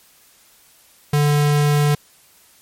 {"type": "tone", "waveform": "square", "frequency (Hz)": 146.83, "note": "D3", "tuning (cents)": 0, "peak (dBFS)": -14, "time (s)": [1.13, 1.95], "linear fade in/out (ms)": 5, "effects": ["white hiss -52 dBFS RMS until 2.61 s", "MP3 64 kbps"]}